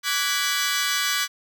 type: chord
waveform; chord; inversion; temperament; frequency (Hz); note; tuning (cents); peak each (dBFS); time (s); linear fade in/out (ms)
15% pulse; G# half-diminished seventh; second; equal with one note detuned; 1158.5 / 1480 / 1661.2 / 1975.5; D6 / F#6 / G#6 / B6; -24 / 0 / 0 / 0; -21; 0.03-1.28; 50
effects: none